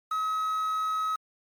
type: tone with quantisation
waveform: triangle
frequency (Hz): 1278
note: D#6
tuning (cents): +46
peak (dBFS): -24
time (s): 0.11-1.16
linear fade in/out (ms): 5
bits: 8
effects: MP3 96 kbps